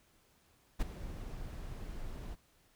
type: noise with ADSR envelope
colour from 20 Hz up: brown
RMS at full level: -27 dBFS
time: 0.79-2.36 s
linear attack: 26 ms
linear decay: 15 ms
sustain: -16 dB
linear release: 31 ms
effects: pink hiss -69 dBFS RMS until 2.75 s